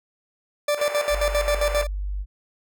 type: tone with tremolo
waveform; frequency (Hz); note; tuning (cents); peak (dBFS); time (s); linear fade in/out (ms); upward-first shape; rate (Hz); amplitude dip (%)
40% pulse; 587.3; D5; 0; -18; 0.68-1.87; 5; square; 7.5; 70
type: band-pass noise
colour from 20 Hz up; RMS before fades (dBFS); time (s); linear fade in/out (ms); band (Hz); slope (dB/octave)
pink; -35; 0.77-1.84; 10; 430 to 2600; 48
type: tone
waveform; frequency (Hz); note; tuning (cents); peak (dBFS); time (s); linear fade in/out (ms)
sine; 49; G1; 0; -25; 1.09-2.26; 50
effects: none